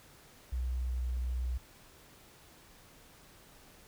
sine tone with pitch glide, 62.5 to 62.1 Hz, B1 to B1, +21 to +10 cents, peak -31 dBFS, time 0.52-1.58 s, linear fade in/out 10 ms, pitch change -11 cents, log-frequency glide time 0.75-1.03 s, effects pink hiss -58 dBFS RMS until 3.87 s

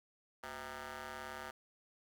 10% pulse ring-modulated tone, 140.1 Hz, C#3, 19 cents sharp, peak -33 dBFS, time 0.43-1.51 s, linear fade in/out 5 ms, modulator 1070 Hz, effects none

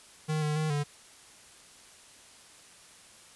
square tone with pitch steps, 154.9 / 151.2 / 155.5 / 145.7 Hz, D#3 / D#3 / D#3 / D3, -7 / -49 / -1 / -13 cents, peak -28 dBFS, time 0.28-0.84 s, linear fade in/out 20 ms, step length 140 ms, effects white hiss -54 dBFS RMS until 3.35 s + resampled to 24000 Hz

